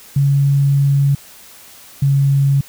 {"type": "tone pair in turn", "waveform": "sine", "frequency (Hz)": [140, 138.71], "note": ["C#3", "C#3"], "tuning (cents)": [18, 1], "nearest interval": "unison", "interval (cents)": 17, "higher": "first", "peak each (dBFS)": -10, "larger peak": "neither", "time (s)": [[0.16, 1.15], [2.02, 2.61]], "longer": "first", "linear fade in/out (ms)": 5, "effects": ["white hiss -41 dBFS RMS until 2.68 s"]}